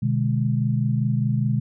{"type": "chord", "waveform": "sine", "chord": "G# diminished", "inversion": "first", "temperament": "just", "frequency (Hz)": [124.59, 149.51, 207.7], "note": ["B2", "D3", "G#3"], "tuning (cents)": [16, 31, 0], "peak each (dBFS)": [-21, -25, -25], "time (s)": [0.02, 1.6], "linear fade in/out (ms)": 10, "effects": []}